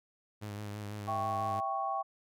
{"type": "tone with vibrato", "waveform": "sawtooth", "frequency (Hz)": 103.83, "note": "G#2", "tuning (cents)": 0, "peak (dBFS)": -35, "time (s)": [0.41, 1.61], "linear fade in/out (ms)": 20, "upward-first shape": "sine", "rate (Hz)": 6, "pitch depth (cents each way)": 34}
{"type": "chord", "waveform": "sine", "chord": "C# diminished", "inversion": "first", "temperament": "equal", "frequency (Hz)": [659.3, 784, 1108.7], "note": ["E5", "G5", "C#6"], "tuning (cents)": [0, 0, 0], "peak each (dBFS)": [-39, -34, -35], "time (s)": [1.07, 2.03], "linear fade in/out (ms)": 20}
{"effects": []}